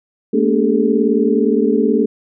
sine tone cluster, 217.6 / 236.7 / 287.7 / 401.2 / 439 Hz, A3 / A#3 / D4 / G4 / A4, -19 / +27 / -36 / +40 / -4 cents, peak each -18 dBFS, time 0.33-2.06 s, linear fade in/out 10 ms, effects none

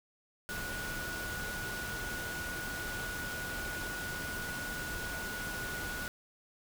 sine tone in noise, 1459 Hz, F#6, 25 cents flat, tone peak -39 dBFS, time 0.49-6.08 s, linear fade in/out 0 ms, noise pink, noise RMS -41 dBFS, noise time 0.49-6.08 s, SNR -1 dB, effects none

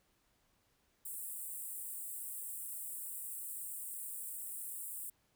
pink high-pass noise, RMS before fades -44 dBFS, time 1.05-5.1 s, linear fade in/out 5 ms, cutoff 7900 Hz, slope 96 dB/octave, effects pink hiss -75 dBFS RMS until 5.35 s

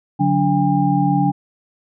sine tone cluster, 144 / 183.2 / 288.5 / 805 Hz, D3 / F#3 / D4 / G5, -34 / -17 / -31 / +46 cents, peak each -19 dBFS, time 0.19-1.32 s, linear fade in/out 20 ms, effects none

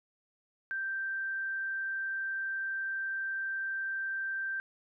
sine tone, 1568 Hz, G6, in tune, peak -32 dBFS, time 0.71-4.6 s, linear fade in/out 0 ms, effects none

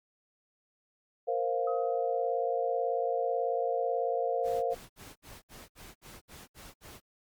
sine chord, Bb suspended second, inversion none, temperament just, 466.2 / 524.4 / 699.2 Hz, Bb4 / C5 / F5, 0 / +4 / +2 cents, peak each -32 dBFS, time 1.27-4.75 s, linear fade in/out 20 ms
sine tone with exponential decay, 1266 Hz, D#6, 30 cents sharp, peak -37 dBFS, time 1.67-2.32 s, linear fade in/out 5 ms, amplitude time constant 140 ms
pink noise bursts, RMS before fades -49 dBFS, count 10, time 4.43-7.006 s, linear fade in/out 50 ms, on 200 ms, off 64 ms
effects Opus 48 kbps

